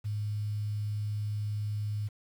sine tone with quantisation, 104.8 Hz, G#2, 16 cents sharp, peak -30 dBFS, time 0.04-2.09 s, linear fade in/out 20 ms, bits 9, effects none

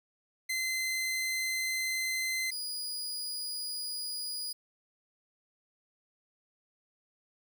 sawtooth tone pair in turn, 2063 / 4907 Hz, C7 / D#8, -25 / -25 cents, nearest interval octave + minor third, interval 1500 cents, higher second, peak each -27 / -32 dBFS, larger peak first, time 0.49-2.51 / 2.51-4.53 s, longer neither, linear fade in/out 10 ms, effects none

